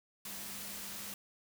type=tone in noise; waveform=sine; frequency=200 Hz; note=G3; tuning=35 cents sharp; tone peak=-55 dBFS; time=0.25-1.14 s; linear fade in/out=2 ms; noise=white; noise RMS=-44 dBFS; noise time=0.25-1.14 s; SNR=-14 dB; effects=none